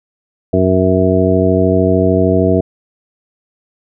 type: harmonic tone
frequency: 93.2 Hz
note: F#2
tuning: 13 cents sharp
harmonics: 1 / 2 / 3 / 4 / 5 / 7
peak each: -16 / -16 / -16 / -16 / -16 / -16 dBFS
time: 0.53-2.61 s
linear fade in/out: 5 ms
effects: none